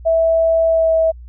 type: tone with pitch glide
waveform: sine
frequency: 655 to 648.2 Hz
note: E5 to E5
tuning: -11 to -29 cents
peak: -11 dBFS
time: 0.05-1.12 s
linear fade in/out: 20 ms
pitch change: -18 cents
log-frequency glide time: 0.67-0.93 s
effects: added 60 Hz sine -33 dBFS peak until 1.28 s